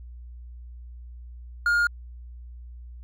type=tone; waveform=triangle; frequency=1419 Hz; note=F6; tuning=27 cents sharp; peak=-17 dBFS; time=1.66-1.87 s; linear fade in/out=2 ms; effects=added 60 Hz sine -39 dBFS peak until 3.03 s